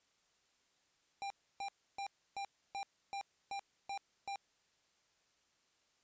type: tone bursts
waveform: square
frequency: 795 Hz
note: G5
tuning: 24 cents sharp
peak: -40 dBFS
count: 9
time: 1.22-4.358 s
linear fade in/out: 0 ms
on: 82 ms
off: 300 ms
effects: white hiss -75 dBFS RMS until 6.03 s + resampled to 16000 Hz